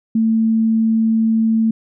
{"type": "tone", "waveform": "sine", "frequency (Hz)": 223.4, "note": "A3", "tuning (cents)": 27, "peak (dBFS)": -12, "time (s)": [0.15, 1.71], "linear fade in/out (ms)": 5, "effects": []}